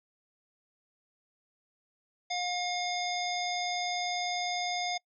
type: harmonic tone with a mistuned harmonic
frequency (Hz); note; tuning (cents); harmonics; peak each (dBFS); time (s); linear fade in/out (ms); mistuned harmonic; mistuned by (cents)
715; F5; +41; 1 / 3 / 5 / 7 / 9; -33 / -37 / -38 / -38 / -43; 2.3-4.98; 10; 9; +16
effects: noise-tail reverb RT60 0.1 s tail -26 dB re dry